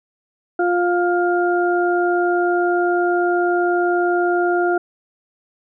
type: harmonic tone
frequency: 351.9 Hz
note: F4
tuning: 13 cents sharp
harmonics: 1 / 2 / 4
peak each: -17 / -20 / -23 dBFS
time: 0.59-4.78 s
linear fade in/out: 5 ms
effects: none